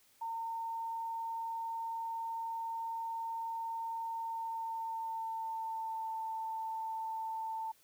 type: tone with pitch glide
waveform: sine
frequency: 911 to 891.7 Hz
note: A#5 to A5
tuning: -40 to +23 cents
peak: -36 dBFS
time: 0.21-7.72 s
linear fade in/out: 10 ms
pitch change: -37 cents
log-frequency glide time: 4.16-6.13 s
effects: white hiss -67 dBFS RMS until 7.83 s